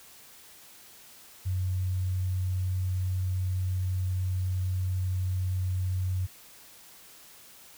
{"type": "tone", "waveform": "sine", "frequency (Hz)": 92.5, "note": "F#2", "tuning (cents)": 0, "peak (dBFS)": -26, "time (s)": [1.45, 6.27], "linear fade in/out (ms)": 20, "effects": ["white hiss -52 dBFS RMS until 7.77 s"]}